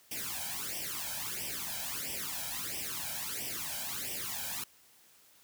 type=noise with flanger; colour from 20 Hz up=white; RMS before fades=-38 dBFS; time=0.11-4.64 s; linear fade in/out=5 ms; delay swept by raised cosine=0.36 to 1.3 ms; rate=1.5 Hz; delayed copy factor=+0.85; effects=white hiss -62 dBFS RMS until 5.43 s + high-pass 60 Hz 12 dB/octave